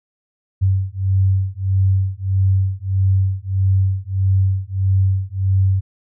sine beating tone pair, 95 / 96.6 Hz, F#2 / G2, +46 / -25 cents, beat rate 1.6 Hz, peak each -17 dBFS, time 0.61-5.81 s, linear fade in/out 20 ms, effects none

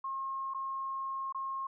sine tone with dropouts, 1075 Hz, C6, 47 cents sharp, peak -34 dBFS, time 0.04-1.67 s, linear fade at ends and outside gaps 5 ms, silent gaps 0.538-0.545 / 1.325-1.346 s, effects none

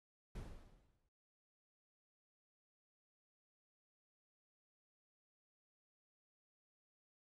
brown noise with exponential decay, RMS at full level -45 dBFS, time 0.35-1.09 s, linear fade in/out 5 ms, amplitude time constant 160 ms, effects AAC 32 kbps

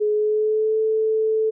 sine tone with pitch glide, 421.9 to 438.3 Hz, G#4 to A4, +27 to -7 cents, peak -17 dBFS, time 0-1.51 s, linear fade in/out 20 ms, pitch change +66 cents, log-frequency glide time 0.11-0.79 s, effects none

